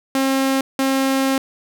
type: tone pair in turn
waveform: sawtooth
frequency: 268.2 / 268.2 Hz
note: C4 / C4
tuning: +43 / +43 cents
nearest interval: unison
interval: 0 cents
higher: neither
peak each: -12 dBFS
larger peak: neither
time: 0.15-0.61 / 0.79-1.38 s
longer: second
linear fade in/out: 2 ms
effects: none